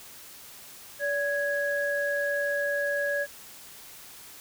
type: tone pair together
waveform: sine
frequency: 573.9 / 1661.2 Hz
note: D5 / G#6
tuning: -40 / 0 cents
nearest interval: octave + tritone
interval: 1840 cents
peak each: -28 dBFS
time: 0.99-3.27 s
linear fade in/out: 50 ms
effects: white hiss -47 dBFS RMS until 4.4 s